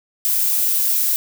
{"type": "noise", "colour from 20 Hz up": "violet", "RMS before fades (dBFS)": -18, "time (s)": [0.25, 1.16], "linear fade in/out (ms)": 0, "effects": []}